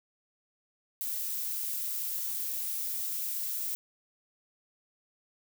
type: noise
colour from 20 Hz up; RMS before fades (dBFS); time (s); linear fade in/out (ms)
violet; -34; 1.01-3.75; 0
effects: none